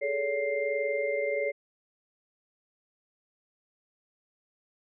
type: tone cluster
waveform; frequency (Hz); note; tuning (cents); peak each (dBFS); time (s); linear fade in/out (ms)
sine; 415 / 436.2 / 567 / 2099; G#4 / A4 / C#5 / C7; -1 / -15 / +39 / +5; -36 / -33 / -29 / -34; 0.01-1.52; 20
effects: none